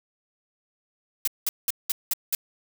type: noise bursts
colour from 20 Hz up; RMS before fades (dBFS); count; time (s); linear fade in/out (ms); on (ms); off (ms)
blue; -24; 6; 1.25-2.35; 2; 25; 190
effects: none